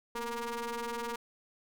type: ring-modulated tone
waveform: sawtooth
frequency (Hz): 237.9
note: A#3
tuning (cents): +35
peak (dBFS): -28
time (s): 0.15-1.16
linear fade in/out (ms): 5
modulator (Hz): 704
effects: none